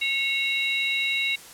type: tone cluster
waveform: sine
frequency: 2191 / 2758 / 3830 Hz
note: C#7 / F7 / A#7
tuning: -21 / -22 / +46 cents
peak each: -26 / -27 / -28 dBFS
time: 0.01-1.36 s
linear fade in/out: 10 ms
effects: white hiss -45 dBFS RMS until 1.53 s + low-pass 12000 Hz 12 dB/octave